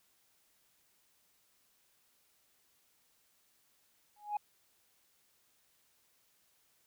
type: tone with exponential growth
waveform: sine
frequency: 832 Hz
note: G#5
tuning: 3 cents sharp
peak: -27 dBFS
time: 4.16-4.37 s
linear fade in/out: 5 ms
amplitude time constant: 45 ms
effects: tanh soft clip ceiling -29 dBFS + white hiss -72 dBFS RMS until 6.86 s